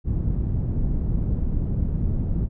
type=low-pass noise; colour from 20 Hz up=pink; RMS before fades=-23 dBFS; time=0.04-2.49 s; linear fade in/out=50 ms; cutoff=170 Hz; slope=12 dB/octave; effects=none